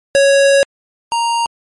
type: tone pair in turn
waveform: square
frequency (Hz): 554.4 / 932.4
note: C#5 / A#5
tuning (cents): 0 / 0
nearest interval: major sixth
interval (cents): 900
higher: second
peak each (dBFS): -8 / -14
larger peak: first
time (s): 0.15-0.63 / 1.12-1.46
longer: first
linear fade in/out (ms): 0
effects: MP3 48 kbps